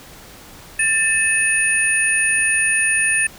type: tone cluster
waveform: sine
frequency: 1776 / 2577 / 9520 Hz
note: A6 / E7 / D9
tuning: +16 / -40 / +22 cents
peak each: -19 dBFS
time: 0.79-3.27 s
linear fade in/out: 5 ms
effects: pink hiss -41 dBFS RMS until 3.38 s